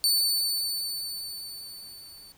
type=tone with level ramp; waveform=sawtooth; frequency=4505 Hz; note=C#8; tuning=27 cents sharp; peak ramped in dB=-17 to -44 dBFS; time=0.04-2.32 s; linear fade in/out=0 ms; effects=pink hiss -59 dBFS RMS until 2.37 s